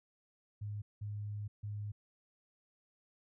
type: tone bursts at uneven times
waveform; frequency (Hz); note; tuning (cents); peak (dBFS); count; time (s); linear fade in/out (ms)
sine; 103.9; G#2; +1; -38; 3; 0.61-0.82 / 1.01-1.48 / 1.63-1.92; 10
effects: none